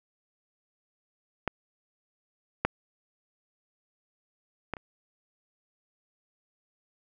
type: clicks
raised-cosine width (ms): 0.5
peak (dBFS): -12 / -8 / -16 / -27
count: 4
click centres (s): 1.477 / 2.65 / 4.737 / 4.768
effects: none